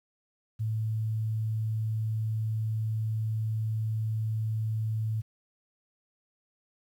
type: tone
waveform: sine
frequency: 110 Hz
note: A2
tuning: in tune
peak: -27 dBFS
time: 0.59-5.22 s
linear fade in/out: 20 ms
effects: 10-bit